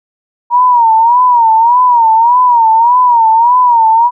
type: tone with vibrato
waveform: sine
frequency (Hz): 943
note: A#5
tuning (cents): +20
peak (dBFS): -4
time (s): 0.5-4.11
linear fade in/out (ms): 50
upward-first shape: sine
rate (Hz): 1.7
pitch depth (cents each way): 110
effects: none